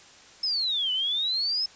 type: exponential two-way sweep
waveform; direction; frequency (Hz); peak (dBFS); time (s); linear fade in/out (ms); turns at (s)
sine; down then up; 5270 to 2960 to 5270; -24; 0.43-1.66; 5; 0.92
effects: white hiss -51 dBFS RMS until 1.75 s + resampled to 16000 Hz

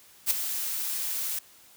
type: noise with ADSR envelope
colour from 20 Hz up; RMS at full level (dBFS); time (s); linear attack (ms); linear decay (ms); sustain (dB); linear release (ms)
blue; -21; 0.26-1.39; 45; 12; -10; 5
effects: white hiss -55 dBFS RMS until 1.76 s

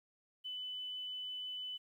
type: tone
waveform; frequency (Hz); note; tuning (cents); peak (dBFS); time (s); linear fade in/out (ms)
sine; 3002; F#7; +24; -40; 0.44-1.78; 20
effects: 12-bit

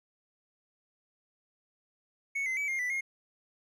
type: tone with pitch steps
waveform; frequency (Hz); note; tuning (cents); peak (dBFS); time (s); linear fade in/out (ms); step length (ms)
triangle; 2213 / 2061 / 2287 / 2124 / 1982 / 2141; C#7 / C7 / D7 / C7 / B6 / C7; -3 / -27 / -47 / +25 / +6 / +39; -28; 2.35-3.01; 10; 110
effects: none

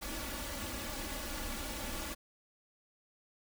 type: noise with comb filter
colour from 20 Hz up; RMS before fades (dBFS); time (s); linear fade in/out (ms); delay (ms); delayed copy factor
pink; -40; 0.01-2.15; 20; 3.5; +0.8
effects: none

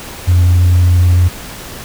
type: tone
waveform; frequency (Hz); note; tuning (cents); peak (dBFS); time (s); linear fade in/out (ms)
sine; 88.8; F2; +29; -4; 0.27-1.29; 20
effects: tanh soft clip ceiling -4 dBFS + pink hiss -29 dBFS RMS until 1.84 s

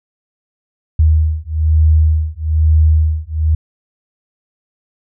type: beating tone pair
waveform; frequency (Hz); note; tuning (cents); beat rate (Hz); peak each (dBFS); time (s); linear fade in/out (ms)
sine; 77.78 / 78.88; D#2 / D#2; 0 / +24; 1.1; -12; 0.99-3.55; 5
effects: none

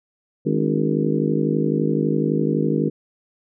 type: harmonic tone with a mistuned harmonic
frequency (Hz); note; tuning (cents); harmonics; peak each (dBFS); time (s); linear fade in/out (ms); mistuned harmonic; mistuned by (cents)
51.91; G#1; 0; 3 / 4 / 5 / 6 / 7 / 8 / 9; -23 / -24 / -25 / -26 / -26 / -27 / -28; 0.45-2.9; 20; 5; +87
effects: none

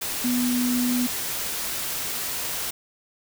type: tone in noise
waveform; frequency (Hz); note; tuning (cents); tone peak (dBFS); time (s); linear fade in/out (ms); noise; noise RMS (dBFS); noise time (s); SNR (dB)
sine; 246.5; B3; -3; -21; 0.24-1.07; 10; white; -29; 0.01-2.71; +5
effects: none

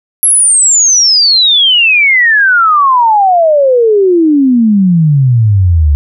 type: exponential sweep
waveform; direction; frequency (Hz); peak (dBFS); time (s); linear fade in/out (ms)
sine; down; 11350 to 70.3; -4; 0.23-5.95; 0
effects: none

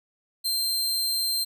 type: tone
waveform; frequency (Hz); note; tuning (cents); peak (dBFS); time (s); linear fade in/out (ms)
sawtooth; 4152; C8; -14; -21; 0.44-1.45; 20
effects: none

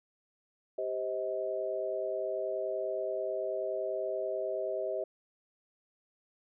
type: chord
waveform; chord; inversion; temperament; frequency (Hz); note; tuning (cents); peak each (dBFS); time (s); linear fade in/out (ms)
sine; C minor; second; equal with one note detuned; 392 / 523.3 / 632.8; G4 / C5 / Eb5; 0 / 0 / +29; -37 / -37 / -34; 0.78-5.04; 5
effects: none

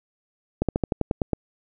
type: slowing click train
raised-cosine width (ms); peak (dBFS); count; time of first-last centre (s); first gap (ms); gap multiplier
2; -8; 9; 0.62-1.333; 67; 1.08
effects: none

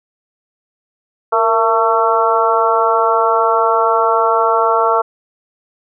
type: harmonic tone with a mistuned harmonic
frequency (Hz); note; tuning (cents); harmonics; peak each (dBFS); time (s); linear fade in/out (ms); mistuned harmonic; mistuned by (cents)
223.9; A3; +30; 2 / 3 / 4 / 5 / 6; -17 / -17 / -17 / -17 / -17; 1.32-5.02; 10; 2; +52
effects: none

